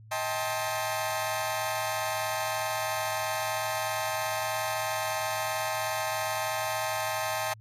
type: chord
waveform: sawtooth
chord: A half-diminished seventh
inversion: second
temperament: just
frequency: 633.6 / 792 / 880 / 1056 Hz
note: Eb5 / G5 / A5 / C6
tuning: +31 / +18 / 0 / +16 cents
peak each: -29 / -31 / -31 / -33 dBFS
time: 0.11-7.54 s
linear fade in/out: 10 ms
effects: added 109 Hz sine -48 dBFS peak until 7.6 s + AAC 48 kbps